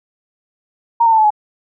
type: tone with pitch steps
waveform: sine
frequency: 932.3 / 909.4 / 887.1 / 865.4 / 844.1 Hz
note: A#5 / A#5 / A5 / A5 / G#5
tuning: 0 / -43 / +14 / -29 / +28 cents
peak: -8 dBFS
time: 1-1.305 s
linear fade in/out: 10 ms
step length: 61 ms
effects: none